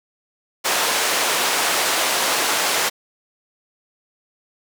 pink band-pass noise, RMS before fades -20 dBFS, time 0.64-2.9 s, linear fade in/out 20 ms, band 580 to 12000 Hz, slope 12 dB/octave, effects none

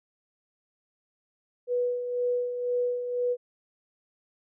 sine tone with tremolo, 490.5 Hz, B4, 12 cents flat, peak -23 dBFS, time 1.67-3.37 s, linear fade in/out 50 ms, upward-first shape sine, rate 2 Hz, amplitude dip 55%, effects none

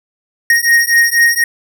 square beating tone pair, 1864.7 / 1868.8 Hz, A#6 / A#6, 0 / +4 cents, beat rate 4.1 Hz, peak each -12 dBFS, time 0.5-1.44 s, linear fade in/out 2 ms, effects none

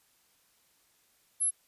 sine tone, 11010 Hz, F9, 26 cents flat, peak -25 dBFS, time 1.4-1.51 s, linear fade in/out 20 ms, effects white hiss -68 dBFS RMS until 1.67 s + resampled to 32000 Hz

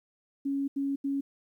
sine tone bursts at uneven times, 277.2 Hz, C#4, in tune, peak -27 dBFS, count 3, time 0.45-0.68 / 0.76-0.96 / 1.04-1.21 s, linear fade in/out 10 ms, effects 11-bit

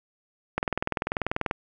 click train, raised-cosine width 0.5 ms, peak -10 dBFS, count 20, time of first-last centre 0.58-1.511 s, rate 20.4 Hz, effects none

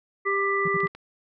harmonic tone, 395.6 Hz, G4, 16 cents sharp, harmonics 1 / 3 / 5, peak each -26 / -26 / -26 dBFS, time 0.25-0.88 s, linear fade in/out 20 ms
triangle tone bursts, 170 Hz, F3, 46 cents flat, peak -26 dBFS, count 3, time 0.65-0.861 s, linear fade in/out 5 ms, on 31 ms, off 59 ms
clicks, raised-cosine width 0.3 ms, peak -26 dBFS, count 3, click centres 0.804 / 0.871 / 0.95 s
effects none

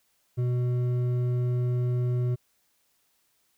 sine tone with hard clipping, 123.47 Hz, B2, in tune, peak -25 dBFS, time 0.37-2.36 s, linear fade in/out 20 ms, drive 7 dB, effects white hiss -70 dBFS RMS until 3.57 s

